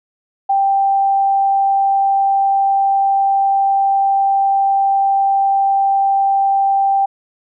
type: tone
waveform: sine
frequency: 786 Hz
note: G5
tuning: 4 cents sharp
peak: -11 dBFS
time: 0.49-7.06 s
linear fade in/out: 10 ms
effects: none